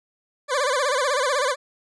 20% pulse tone with vibrato, 543 Hz, C#5, 36 cents flat, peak -15 dBFS, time 0.48-1.56 s, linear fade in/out 50 ms, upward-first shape sine, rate 16 Hz, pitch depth 160 cents each way, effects resampled to 22050 Hz

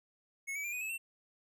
square tone with pitch steps, 2190 / 2284 / 2383 / 2485 / 2592 / 2704 Hz, C#7 / D7 / D7 / D#7 / E7 / E7, -22 / -49 / +25 / -3 / -30 / +43 cents, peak -37 dBFS, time 0.47-0.98 s, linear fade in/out 20 ms, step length 85 ms, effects none

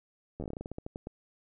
slowing click train, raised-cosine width 2 ms, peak -25 dBFS, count 16, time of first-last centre 0.4-1.071 s, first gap 11 ms, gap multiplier 1.18, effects none

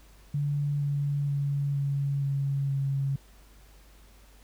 sine tone with pitch steps, 144.4 / 142.99 / 141.59 / 140.21 / 138.84 / 137.48 Hz, D3 / D3 / C#3 / C#3 / C#3 / C#3, -29 / -46 / +37 / +20 / +3 / -14 cents, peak -25 dBFS, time 0.34-3.16 s, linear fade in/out 5 ms, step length 470 ms, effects added 50 Hz sine -53 dBFS peak until 4.43 s + pink hiss -59 dBFS RMS until 4.43 s

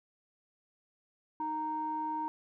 square tone with low-pass filter, 310 Hz, D#4, 6 cents flat, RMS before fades -35 dBFS, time 1.4-2.28 s, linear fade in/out 0 ms, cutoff 970 Hz, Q 9.5, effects none

